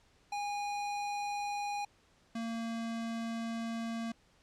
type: tone pair in turn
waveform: square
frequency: 819 / 228.8 Hz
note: G#5 / A#3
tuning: -24 / -32 cents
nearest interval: octave + minor seventh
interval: 2208 cents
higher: first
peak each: -35 / -36 dBFS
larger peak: first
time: 0.32-1.85 / 2.35-4.12 s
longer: second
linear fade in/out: 5 ms
effects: pink hiss -67 dBFS RMS until 4.42 s + low-pass 7000 Hz 12 dB/octave